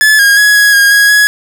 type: tone with pitch steps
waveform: 45% pulse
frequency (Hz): 1724 / 1631 / 1677 / 1667 / 1630 / 1656 / 1677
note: A6 / G#6 / G#6 / G#6 / G#6 / G#6 / G#6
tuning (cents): -36 / -32 / +16 / +6 / -33 / -5 / +16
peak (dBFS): -4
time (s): 0.01-1.27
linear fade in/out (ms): 0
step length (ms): 180
effects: none